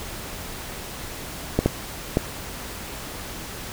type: clicks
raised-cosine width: 2 ms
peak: -4 dBFS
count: 3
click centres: 1.59 / 1.66 / 2.171 s
effects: pink hiss -35 dBFS RMS until 3.72 s